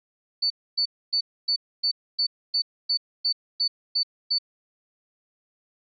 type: tone bursts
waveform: sine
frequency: 4499 Hz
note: C#8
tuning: 25 cents sharp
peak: -20 dBFS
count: 12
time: 0.42-4.386 s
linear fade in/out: 10 ms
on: 83 ms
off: 270 ms
effects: none